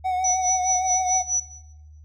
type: tone with vibrato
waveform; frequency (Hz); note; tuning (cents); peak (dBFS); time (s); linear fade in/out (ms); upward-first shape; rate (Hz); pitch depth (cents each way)
triangle; 740; F#5; 0; -19; 0.04-1.23; 20; sine; 6.5; 29
type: tone with tremolo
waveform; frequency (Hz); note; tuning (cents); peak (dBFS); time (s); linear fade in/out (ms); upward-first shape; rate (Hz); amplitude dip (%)
sine; 5920; F#8; 0; -18; 0.24-1.4; 5; sine; 4.7; 95
effects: noise-tail reverb RT60 1.0 s tail -17 dB re dry + added 76 Hz sine -43 dBFS peak until 2.04 s